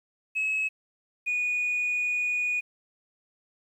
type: tone pair in turn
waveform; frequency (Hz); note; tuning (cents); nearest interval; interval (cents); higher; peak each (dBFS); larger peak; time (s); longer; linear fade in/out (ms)
sine; 2574 / 2462; E7 / D#7; -42 / -19; minor second; 77; first; -23; neither; 0.35-0.69 / 1.26-2.61; second; 20
effects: tanh soft clip ceiling -22 dBFS + 10-bit